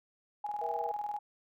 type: tone with tremolo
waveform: sine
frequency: 830.6 Hz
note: G#5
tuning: in tune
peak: -32 dBFS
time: 0.44-1.19 s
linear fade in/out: 5 ms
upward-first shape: square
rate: 20 Hz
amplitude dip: 55%
type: chord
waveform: sine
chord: E diminished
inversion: second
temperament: just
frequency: 474.7 / 659.3 / 791.1 Hz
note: Bb4 / E5 / G5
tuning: +31 / 0 / +16 cents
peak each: -39 dBFS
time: 0.61-0.92 s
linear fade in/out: 10 ms
effects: none